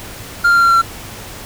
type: tone with pitch steps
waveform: triangle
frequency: 1400 / 1391.1 / 1382.3 / 1373.6 / 1364.9 / 1356.2 Hz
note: F6 / F6 / F6 / F6 / F6 / E6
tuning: +4 / -7 / -18 / -29 / -40 / +49 cents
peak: -6 dBFS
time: 0.44-0.818 s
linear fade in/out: 10 ms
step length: 63 ms
effects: added 102 Hz sine -40 dBFS peak until 1.45 s + pink hiss -32 dBFS RMS until 1.45 s